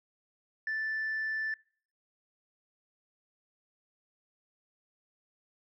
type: tone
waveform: sine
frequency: 1760 Hz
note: A6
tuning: in tune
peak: -29 dBFS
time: 0.67-1.54 s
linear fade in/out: 2 ms
effects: noise-tail reverb RT60 0.5 s tail -25 dB re dry + tanh soft clip ceiling -28 dBFS